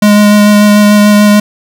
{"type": "tone with vibrato", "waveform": "square", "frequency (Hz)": 207.7, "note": "G#3", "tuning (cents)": 0, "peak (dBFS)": -3, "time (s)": [0.02, 1.4], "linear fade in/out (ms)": 5, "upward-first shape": "sine", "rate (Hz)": 6.8, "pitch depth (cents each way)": 12, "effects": []}